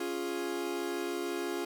40% pulse chord, Db major, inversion none, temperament equal, 277.2 / 349.2 / 415.3 Hz, Db4 / F4 / Ab4, 0 / 0 / 0 cents, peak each -39 / -34 / -38 dBFS, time 0-1.65 s, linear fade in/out 5 ms, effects none

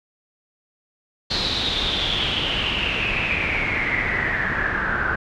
pink noise with low-pass filter sweep, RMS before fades -23 dBFS, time 1.3-5.16 s, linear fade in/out 10 ms, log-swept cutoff 4200 to 1500 Hz, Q 8.8, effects none

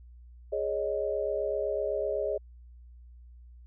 sine chord, Ab suspended fourth, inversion none, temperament equal, 415.3 / 554.4 / 622.3 Hz, Ab4 / Db5 / Eb5, 0 / 0 / 0 cents, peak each -32 dBFS, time 0.52-2.38 s, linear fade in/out 10 ms, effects added 60 Hz sine -48 dBFS peak until 3.66 s

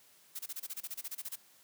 blue noise bursts, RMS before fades -40 dBFS, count 15, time 0.35-1.359 s, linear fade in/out 10 ms, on 43 ms, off 26 ms, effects white hiss -63 dBFS RMS until 1.63 s + high-pass 100 Hz 12 dB/octave

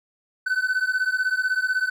triangle beating tone pair, 1504 / 1520 Hz, F#6 / F#6, +28 / +46 cents, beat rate 16 Hz, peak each -22 dBFS, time 0.46-1.9 s, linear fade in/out 10 ms, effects none

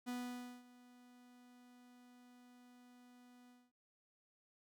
45% pulse tone with ADSR envelope, 246.5 Hz, B3, 3 cents flat, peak -40 dBFS, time 0.06-3.72 s, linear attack 27 ms, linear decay 540 ms, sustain -21 dB, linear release 230 ms, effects none

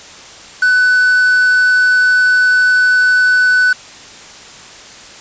triangle tone with quantisation, 1498 Hz, F#6, 21 cents sharp, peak -6 dBFS, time 0.62-3.73 s, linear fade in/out 5 ms, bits 4, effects white hiss -35 dBFS RMS until 5.2 s + resampled to 16000 Hz

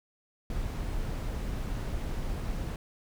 brown noise, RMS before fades -33 dBFS, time 0.5-2.76 s, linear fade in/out 2 ms, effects none

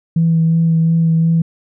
sine tone with vibrato, 164 Hz, E3, 9 cents flat, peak -9 dBFS, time 0.16-1.42 s, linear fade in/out 5 ms, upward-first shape sine, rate 2.8 Hz, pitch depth 15 cents each way, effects tanh soft clip ceiling -5 dBFS

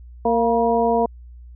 harmonic tone with a mistuned harmonic, 231.2 Hz, A#3, 14 cents flat, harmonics 1 / 2 / 3 / 4, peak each -23 / -19 / -20 / -23 dBFS, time 0.25-1.06 s, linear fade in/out 5 ms, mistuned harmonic 4, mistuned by +59 cents, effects added 60 Hz sine -38 dBFS peak until 1.55 s

